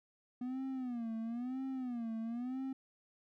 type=tone with vibrato; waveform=triangle; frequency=244 Hz; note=B3; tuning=21 cents flat; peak=-35 dBFS; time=0.41-2.73 s; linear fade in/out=5 ms; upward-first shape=sine; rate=1 Hz; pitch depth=150 cents each way; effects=none